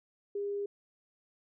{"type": "tone", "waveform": "sine", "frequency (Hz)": 404.7, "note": "G#4", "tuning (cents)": -45, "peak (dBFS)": -32, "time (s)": [0.35, 0.66], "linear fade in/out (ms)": 5, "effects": []}